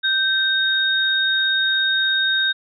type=tone pair together; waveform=sine; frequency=1559 / 3722 Hz; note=G6 / A#7; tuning=-10 / -3 cents; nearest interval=octave + minor third; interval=1507 cents; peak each=-19 / -19 dBFS; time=0.03-2.53 s; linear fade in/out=20 ms; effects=none